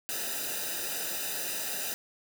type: noise with comb filter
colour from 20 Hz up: white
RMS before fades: -34 dBFS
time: 0.09-1.94 s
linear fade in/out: 0 ms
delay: 0.91 ms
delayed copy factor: -0.95
effects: none